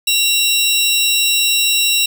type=tone pair together; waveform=sawtooth; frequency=2751 / 3891 Hz; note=F7 / B7; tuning=-27 / -27 cents; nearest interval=tritone; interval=600 cents; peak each=-12 dBFS; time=0.07-2.06 s; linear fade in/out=5 ms; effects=none